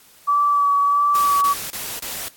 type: tone with vibrato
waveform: sine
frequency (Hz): 1148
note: D6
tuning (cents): -40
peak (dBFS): -14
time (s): 0.27-1.54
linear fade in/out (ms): 20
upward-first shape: sine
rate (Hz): 1.5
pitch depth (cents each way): 19
type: noise bursts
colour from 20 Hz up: white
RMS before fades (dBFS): -29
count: 4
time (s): 1.15-2.283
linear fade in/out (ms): 0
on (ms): 260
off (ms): 31
effects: white hiss -50 dBFS RMS until 2.36 s + AAC 64 kbps